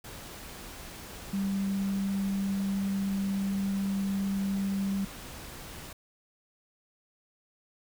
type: tone in noise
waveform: sine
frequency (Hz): 196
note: G3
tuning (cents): 0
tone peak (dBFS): -27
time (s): 1.33-5.05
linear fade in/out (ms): 5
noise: pink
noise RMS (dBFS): -44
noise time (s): 0.04-5.93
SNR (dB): +14
effects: none